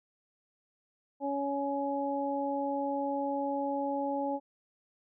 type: harmonic tone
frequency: 280 Hz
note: C#4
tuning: 18 cents sharp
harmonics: 1 / 2 / 3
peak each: -34 / -34 / -34 dBFS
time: 1.2-4.4 s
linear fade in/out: 50 ms
effects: none